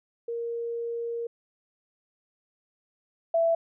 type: tone pair in turn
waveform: sine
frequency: 467.3 / 664.7 Hz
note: A#4 / E5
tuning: +4 / +14 cents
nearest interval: tritone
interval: 610 cents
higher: second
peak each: -29 / -20 dBFS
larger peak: second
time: 0.28-1.27 / 3.34-3.55 s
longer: first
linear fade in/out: 5 ms
effects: none